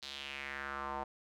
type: tone with band-pass filter sweep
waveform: square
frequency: 69.3 Hz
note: C#2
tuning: in tune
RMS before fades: -42 dBFS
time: 0.02-1.04 s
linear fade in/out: 10 ms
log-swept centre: 4200 to 840 Hz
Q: 3.2
effects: none